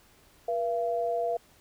sine tone pair together, 481.2 / 680.5 Hz, B4 / F5, -45 / -45 cents, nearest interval tritone, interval 600 cents, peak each -30 / -28 dBFS, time 0.48-1.37 s, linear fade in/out 5 ms, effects pink hiss -60 dBFS RMS until 1.6 s

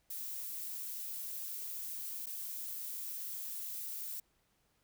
violet noise with dropouts, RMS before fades -42 dBFS, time 0.1-4.2 s, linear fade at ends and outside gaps 5 ms, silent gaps 2.26-2.267 s, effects pink hiss -75 dBFS RMS until 4.83 s

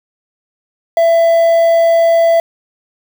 triangle tone with quantisation, 667 Hz, E5, 20 cents sharp, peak -5 dBFS, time 0.97-2.4 s, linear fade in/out 2 ms, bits 5, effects none

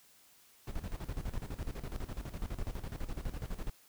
brown noise with tremolo, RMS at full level -37 dBFS, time 0.67-3.7 s, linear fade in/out 5 ms, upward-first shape square, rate 12 Hz, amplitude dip 75%, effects white hiss -63 dBFS RMS until 3.88 s

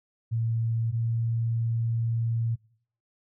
sine tone pair in turn, 114.3 / 115.16 Hz, A#2 / A#2, -34 / -21 cents, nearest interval unison, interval 13 cents, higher second, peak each -24 dBFS, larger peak neither, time 0.31-0.92 / 0.92-2.56 s, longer second, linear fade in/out 20 ms, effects noise-tail reverb RT60 0.6 s tail -24 dB re dry

